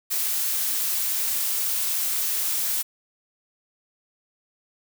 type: noise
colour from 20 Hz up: blue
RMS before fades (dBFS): -25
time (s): 0.1-2.83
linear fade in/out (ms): 20
effects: none